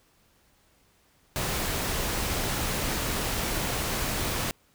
pink noise, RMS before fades -29 dBFS, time 1.36-4.51 s, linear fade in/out 0 ms, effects pink hiss -64 dBFS RMS until 4.74 s

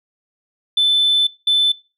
sine tone pair in turn, 3520 / 3520 Hz, A7 / A7, 0 / 0 cents, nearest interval unison, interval 0 cents, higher neither, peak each -10 dBFS, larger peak neither, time 0.77-1.27 / 1.47-1.72 s, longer first, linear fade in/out 5 ms, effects noise-tail reverb RT60 0.3 s tail -22 dB re dry + tanh soft clip ceiling -9 dBFS

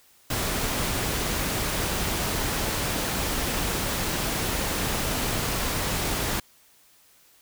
pink noise, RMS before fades -27 dBFS, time 0.3-6.4 s, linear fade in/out 5 ms, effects white hiss -58 dBFS RMS until 7.41 s

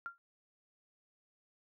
sine tone with exponential decay, 1387 Hz, F6, 12 cents flat, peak -35 dBFS, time 0.06-0.18 s, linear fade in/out 0 ms, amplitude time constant 26 ms, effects none

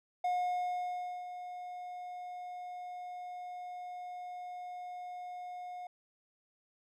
triangle tone with ADSR envelope, 720 Hz, F#5, 47 cents flat, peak -27 dBFS, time 0.24-5.87 s, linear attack 6 ms, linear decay 1000 ms, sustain -12 dB, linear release 3 ms, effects none

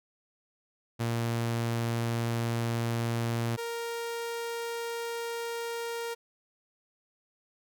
sawtooth tone pair in turn, 116.54 / 466.2 Hz, A#2 / A#4, 0 / 0 cents, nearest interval 2 octaves, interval 2400 cents, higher second, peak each -24 / -29 dBFS, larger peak first, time 0.99-3.57 / 3.57-6.15 s, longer neither, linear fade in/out 20 ms, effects none

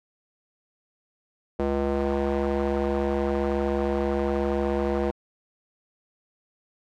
square tone with band-pass filter, 69.5 Hz, C#2, 5 cents sharp, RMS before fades -25 dBFS, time 1.59-5.11 s, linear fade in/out 5 ms, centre 470 Hz, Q 1.4, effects AAC 48 kbps

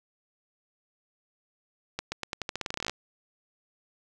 accelerating click train, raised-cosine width 0.2 ms, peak -14 dBFS, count 18, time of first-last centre 1.99-2.896 s, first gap 130 ms, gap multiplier 0.87, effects none

